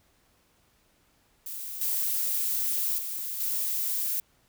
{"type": "noise with level steps", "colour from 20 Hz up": "violet", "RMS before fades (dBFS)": [-37, -28, -34, -29], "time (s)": [1.46, 4.2], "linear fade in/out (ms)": 2, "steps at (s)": [1.81, 2.98, 3.4], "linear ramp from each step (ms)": 5, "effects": ["pink hiss -66 dBFS RMS until 4.48 s"]}